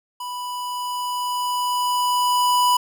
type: tone with level ramp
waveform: square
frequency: 987.8 Hz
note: B5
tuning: in tune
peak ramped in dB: -29 to -15 dBFS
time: 0.2-2.77 s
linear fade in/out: 5 ms
effects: none